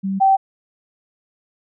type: tone pair in turn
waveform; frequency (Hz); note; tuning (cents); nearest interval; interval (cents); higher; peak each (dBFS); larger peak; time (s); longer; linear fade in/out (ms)
sine; 193.6 / 774.4; G3 / G5; -21 / -21; 2 octaves; 2400; second; -19 / -10; second; 0.03-0.2 / 0.2-0.37; neither; 20
effects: none